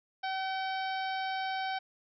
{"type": "harmonic tone with a mistuned harmonic", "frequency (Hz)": 763, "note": "G5", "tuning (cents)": -47, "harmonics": [1, 2, 3, 4, 5, 6, 7], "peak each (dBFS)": [-33, -39, -43, -45, -47, -49, -50], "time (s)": [0.23, 1.79], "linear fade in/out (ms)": 10, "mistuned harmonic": 4, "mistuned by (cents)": 25, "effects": []}